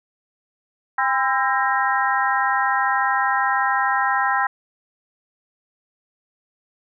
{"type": "harmonic tone with a mistuned harmonic", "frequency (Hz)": 266.9, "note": "C4", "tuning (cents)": 35, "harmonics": [3, 4, 5, 6, 7], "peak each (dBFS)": [-22, -23, -24, -25, -25], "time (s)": [0.98, 4.47], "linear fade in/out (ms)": 5, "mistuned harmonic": 4, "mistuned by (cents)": -75, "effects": []}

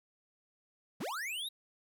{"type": "linear sweep", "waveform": "square", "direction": "up", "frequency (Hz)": [110, 3882], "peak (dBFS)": -37, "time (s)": [1, 1.49], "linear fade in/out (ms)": 10, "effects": ["13-bit"]}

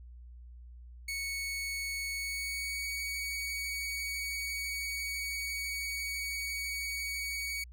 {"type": "tone with pitch glide", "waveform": "sawtooth", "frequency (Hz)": [2217, 2247], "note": ["C#7", "C#7"], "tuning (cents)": [0, 23], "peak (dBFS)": -31, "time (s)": [1.08, 7.64], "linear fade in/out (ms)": 5, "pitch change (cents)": 23, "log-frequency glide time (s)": [2.15, 2.87], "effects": ["added 60 Hz sine -47 dBFS peak until 7.72 s"]}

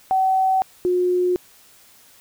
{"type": "tone pair in turn", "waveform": "sine", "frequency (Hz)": [760, 360], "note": ["F#5", "F#4"], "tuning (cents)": [46, -47], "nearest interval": "octave + minor second", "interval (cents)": 1293, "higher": "first", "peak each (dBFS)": [-15, -16], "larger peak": "first", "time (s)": [[0.11, 0.62], [0.85, 1.36]], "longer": "neither", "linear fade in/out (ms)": 0, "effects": ["white hiss -51 dBFS RMS until 2.2 s"]}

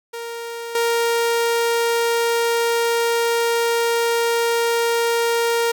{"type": "tone with level steps", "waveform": "sawtooth", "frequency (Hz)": 466.2, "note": "A#4", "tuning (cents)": 0, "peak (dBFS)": [-24, -13], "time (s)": [0.13, 5.72], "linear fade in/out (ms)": 10, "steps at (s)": 0.75, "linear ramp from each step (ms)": 2, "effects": []}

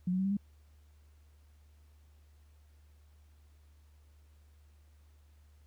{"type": "tone with pitch steps", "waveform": "sine", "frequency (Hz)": [179.9, 185.17, 190.6, 196.18, 201.9], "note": ["F#3", "F#3", "G3", "G3", "G#3"], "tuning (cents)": [-48, 2, -48, 2, -49], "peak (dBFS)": -28, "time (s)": [0.07, 0.37], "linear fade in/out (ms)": 5, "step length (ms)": 60, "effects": ["added 74 Hz sine -58 dBFS peak until 5.66 s", "pink hiss -73 dBFS RMS until 5.66 s"]}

